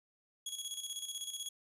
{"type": "tone with tremolo", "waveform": "20% pulse", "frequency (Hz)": 3335, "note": "G#7", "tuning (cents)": 7, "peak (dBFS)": -32, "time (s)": [0.46, 1.49], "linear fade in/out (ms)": 5, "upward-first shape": "square", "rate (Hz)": 16, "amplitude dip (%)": 60, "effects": []}